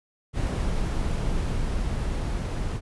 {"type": "noise with level ramp", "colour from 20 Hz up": "brown", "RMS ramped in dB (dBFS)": [-25, -28], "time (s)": [0.33, 2.81], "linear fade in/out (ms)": 50, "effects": ["resampled to 24000 Hz"]}